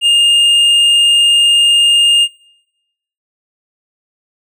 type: tone with hard clipping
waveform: sine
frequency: 2824 Hz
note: F7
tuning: 19 cents sharp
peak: -8 dBFS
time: 0.01-2.28 s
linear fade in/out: 50 ms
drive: 5 dB
effects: noise-tail reverb RT60 1.0 s tail -26 dB re dry